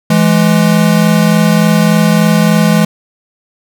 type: tone pair together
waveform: square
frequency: 166.99 / 210.4 Hz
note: E3 / G#3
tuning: +23 / +23 cents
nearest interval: major third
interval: 400 cents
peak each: -10 dBFS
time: 0.1-2.85 s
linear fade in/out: 5 ms
effects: none